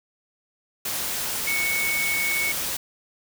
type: tone in noise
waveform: sine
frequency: 2217 Hz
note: C#7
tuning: in tune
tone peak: -23 dBFS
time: 1.47-2.52 s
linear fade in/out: 5 ms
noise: white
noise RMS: -28 dBFS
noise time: 0.85-2.77 s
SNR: +2 dB
effects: none